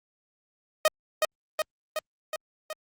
sawtooth tone with echo, 622.3 Hz, D#5, in tune, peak -14 dBFS, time 0.85-0.88 s, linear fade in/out 2 ms, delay 370 ms, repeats 5, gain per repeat -3 dB, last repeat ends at 2.73 s, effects Opus 48 kbps

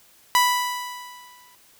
sawtooth tone with exponential decay, 987.8 Hz, B5, in tune, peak -10 dBFS, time 0.35-1.55 s, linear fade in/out 0 ms, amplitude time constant 260 ms, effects white hiss -55 dBFS RMS until 1.79 s

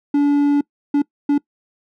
triangle tone bursts at uneven times, 287.4 Hz, D4, 37 cents flat, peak -10 dBFS, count 3, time 0.14-0.61 / 0.94-1.02 / 1.29-1.38 s, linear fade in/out 5 ms, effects noise-tail reverb RT60 0.1 s tail -23 dB re dry

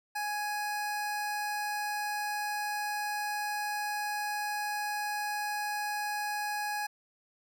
25% pulse tone, 833 Hz, G#5, 5 cents sharp, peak -28 dBFS, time 0.15-6.87 s, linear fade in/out 10 ms, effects none

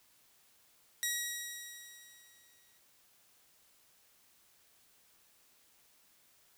10% pulse tone with exponential decay, 1911 Hz, A#6, 43 cents sharp, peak -22 dBFS, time 1.03-2.78 s, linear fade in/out 0 ms, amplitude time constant 380 ms, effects white hiss -67 dBFS RMS until 6.57 s

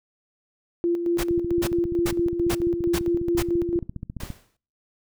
sine tone with tremolo, 343.9 Hz, F4, 27 cents flat, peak -19 dBFS, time 0.84-3.79 s, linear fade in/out 0 ms, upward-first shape square, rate 4.5 Hz, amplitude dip 50%
pink noise bursts, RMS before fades -27 dBFS, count 6, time 1.18-3.428 s, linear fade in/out 10 ms, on 58 ms, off 380 ms
click train, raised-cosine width 5 ms, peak -20 dBFS, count 45, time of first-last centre 1.31-4.303 s, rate 14.7 Hz
pink noise with exponential decay, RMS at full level -35 dBFS, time 4.2-4.57 s, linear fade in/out 5 ms, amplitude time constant 79 ms
effects noise-tail reverb RT60 0.5 s tail -25 dB re dry

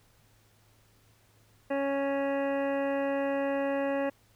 harmonic tone, 277.2 Hz, C#4, in tune, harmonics 1 / 2 / 3 / 4 / 5 / 6 / 7 / 9 / 10, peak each -32 / -29 / -38 / -43 / -49 / -42 / -43 / -48 / -50 dBFS, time 1.7-4.1 s, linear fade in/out 10 ms, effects added 107 Hz sine -65 dBFS peak until 4.35 s + pink hiss -65 dBFS RMS until 4.35 s

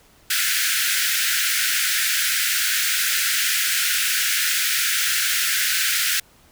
pink high-pass noise, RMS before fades -21 dBFS, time 0.3-6.2 s, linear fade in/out 5 ms, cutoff 1400 Hz, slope 96 dB/octave, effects pink hiss -54 dBFS RMS until 6.51 s

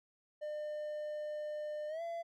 triangle tone with pitch glide, 602 to 675.7 Hz, D5 to E5, +43 to +43 cents, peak -36 dBFS, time 0.41-2.23 s, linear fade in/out 20 ms, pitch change +200 cents, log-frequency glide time 1.88-2.02 s, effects none

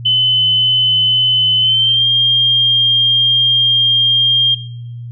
sine tone with pitch glide, 3030 to 3210 Hz, F#7 to G7, +40 to +40 cents, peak -9 dBFS, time 0.05-4.55 s, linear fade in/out 10 ms, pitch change +100 cents, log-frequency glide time 1.6-2.07 s, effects noise-tail reverb RT60 0.9 s tail -21 dB re dry + added 119 Hz sine -25 dBFS peak until 5.11 s

